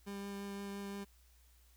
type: tone with vibrato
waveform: 30% pulse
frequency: 199.6 Hz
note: G3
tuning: 32 cents sharp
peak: -39 dBFS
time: 0.06-1.05 s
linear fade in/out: 20 ms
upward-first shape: triangle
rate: 5.8 Hz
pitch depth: 10 cents each way
effects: added 60 Hz sine -63 dBFS peak until 1.76 s + white hiss -70 dBFS RMS until 1.76 s